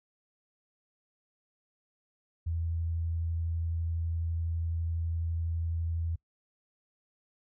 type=tone with vibrato; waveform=sine; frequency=83 Hz; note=E2; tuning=12 cents sharp; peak=-29 dBFS; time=2.46-6.16 s; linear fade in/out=10 ms; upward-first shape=sine; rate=12 Hz; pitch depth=9 cents each way; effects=noise-tail reverb RT60 0.1 s tail -24 dB re dry